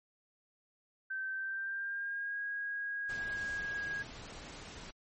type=tone with pitch glide; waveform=sine; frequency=1550 to 1642.2 Hz; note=G6 to G#6; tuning=-20 to -20 cents; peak=-35 dBFS; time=1.1-4.03 s; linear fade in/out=10 ms; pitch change=+100 cents; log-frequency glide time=1.32-2.4 s
type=noise; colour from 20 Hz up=pink; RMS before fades=-48 dBFS; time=3.09-4.91 s; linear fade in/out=5 ms
effects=low-pass 12000 Hz 12 dB/octave + MP3 32 kbps